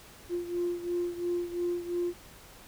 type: beating tone pair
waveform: sine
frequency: 349.2 / 352.1 Hz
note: F4 / F4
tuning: 0 / +14 cents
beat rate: 2.9 Hz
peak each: -30 / -34 dBFS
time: 0.29-2.14 s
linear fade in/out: 50 ms
effects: tanh soft clip ceiling -22 dBFS + pink hiss -52 dBFS RMS until 2.67 s